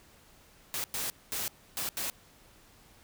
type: noise bursts at uneven times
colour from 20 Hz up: white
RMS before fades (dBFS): -34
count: 5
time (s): 0.74-0.84 / 0.94-1.1 / 1.32-1.48 / 1.77-1.89 / 1.97-2.1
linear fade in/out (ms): 0
effects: pink hiss -59 dBFS RMS until 3.03 s